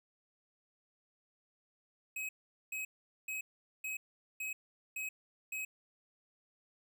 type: tone bursts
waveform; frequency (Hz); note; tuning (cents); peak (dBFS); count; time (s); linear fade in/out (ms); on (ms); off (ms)
square; 2546; D#7; +39; -38; 7; 2.16-5.65; 5; 130; 430
effects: none